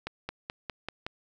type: accelerating click train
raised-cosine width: 0.3 ms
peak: -18 dBFS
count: 6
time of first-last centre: 0.07-1.065 s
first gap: 220 ms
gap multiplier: 0.95
effects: none